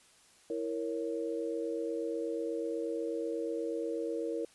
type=chord; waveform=sine; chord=A# diminished; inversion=second; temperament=equal; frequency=329.6 / 466.2 / 554.4 Hz; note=E4 / A#4 / C#5; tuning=0 / 0 / 0 cents; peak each=-37 / -35 / -40 dBFS; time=0.5-4.45 s; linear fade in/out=2 ms; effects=white hiss -62 dBFS RMS until 4.54 s + resampled to 24000 Hz